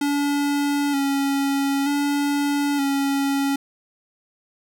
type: tone with vibrato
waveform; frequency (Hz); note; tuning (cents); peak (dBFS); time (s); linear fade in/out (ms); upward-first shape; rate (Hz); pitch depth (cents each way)
square; 281.7; C#4; +28; -20; 0.01-3.56; 5; square; 0.54; 28
effects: none